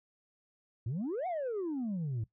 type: exponential two-way sweep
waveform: sine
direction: up then down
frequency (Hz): 104.2 to 759 to 104.2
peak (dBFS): -30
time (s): 0.86-2.24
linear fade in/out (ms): 5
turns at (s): 1.27
effects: noise-tail reverb RT60 0.1 s tail -17 dB re dry + tanh soft clip ceiling -31 dBFS